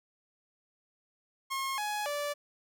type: tone with pitch steps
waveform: sawtooth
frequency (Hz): 1077 / 838 / 582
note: C6 / G#5 / D5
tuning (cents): +50 / +15 / -16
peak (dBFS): -28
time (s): 1.5-2.34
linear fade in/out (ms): 20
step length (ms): 280
effects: none